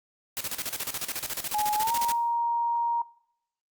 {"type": "noise with tremolo", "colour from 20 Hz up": "white", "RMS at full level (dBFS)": -31, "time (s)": [0.37, 2.12], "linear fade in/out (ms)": 0, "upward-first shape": "square", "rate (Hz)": 14, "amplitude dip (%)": 75}
{"type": "tone with pitch glide", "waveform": "sine", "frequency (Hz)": [841, 938.6], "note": ["G#5", "A#5"], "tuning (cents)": [22, 12], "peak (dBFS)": -24, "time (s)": [1.54, 3.02], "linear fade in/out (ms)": 5, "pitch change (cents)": 190, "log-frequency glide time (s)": [1.77, 1.93]}
{"effects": ["noise-tail reverb RT60 0.7 s tail -20 dB re dry", "Opus 48 kbps"]}